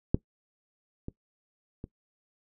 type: clicks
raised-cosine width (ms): 3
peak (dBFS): -9 / -23 / -25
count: 3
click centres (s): 0.145 / 1.084 / 1.841
effects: noise-tail reverb RT60 0.1 s tail -20 dB re dry